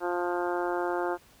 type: harmonic tone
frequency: 176.2 Hz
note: F3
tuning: 16 cents sharp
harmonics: 2 / 3 / 4 / 5 / 6 / 7 / 8 / 9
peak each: -30 / -35 / -34 / -35 / -40 / -41 / -39 / -43 dBFS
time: 0-1.18 s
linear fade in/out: 50 ms
effects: pink hiss -58 dBFS RMS until 1.4 s